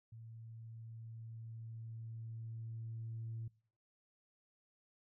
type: tone with level ramp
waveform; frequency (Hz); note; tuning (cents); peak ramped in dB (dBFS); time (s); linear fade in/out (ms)
sine; 113.4; A#2; -47; -50 to -40; 0.12-3.48; 5
effects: noise-tail reverb RT60 0.5 s tail -24 dB re dry + tanh soft clip ceiling -37 dBFS